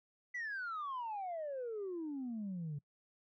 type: exponential sweep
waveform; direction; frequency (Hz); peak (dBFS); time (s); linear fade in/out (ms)
sine; down; 2007 to 140; -37; 0.34-2.79; 10
effects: noise-tail reverb RT60 0.1 s tail -24 dB re dry + tanh soft clip ceiling -36 dBFS